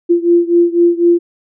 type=beating tone pair; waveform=sine; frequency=343 / 347 Hz; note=F4 / F4; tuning=-31 / -11 cents; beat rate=4 Hz; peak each=-10 / -12 dBFS; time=0.09-1.19 s; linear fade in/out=20 ms; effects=none